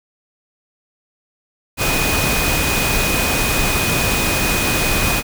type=tone in noise; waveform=sine; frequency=2489 Hz; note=D#7; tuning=in tune; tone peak=-22 dBFS; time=1.77-5.23 s; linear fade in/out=50 ms; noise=pink; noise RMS=-18 dBFS; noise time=1.77-5.23 s; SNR=-7 dB; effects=none